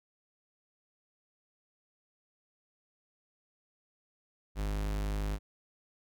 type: tone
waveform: 45% pulse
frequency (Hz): 51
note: G#1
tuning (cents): -31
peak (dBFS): -31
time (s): 4.55-5.39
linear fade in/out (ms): 50
effects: none